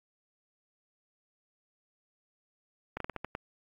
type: slowing click train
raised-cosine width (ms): 0.5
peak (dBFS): -20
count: 7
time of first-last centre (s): 2.97-3.351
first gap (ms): 33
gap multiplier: 1.26
effects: AAC 64 kbps